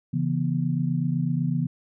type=tone cluster; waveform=sine; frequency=137.7 / 165.7 / 242.4 Hz; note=C#3 / E3 / B3; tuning=-11 / +9 / -32 cents; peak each=-26 / -25 / -29 dBFS; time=0.13-1.67 s; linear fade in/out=10 ms; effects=none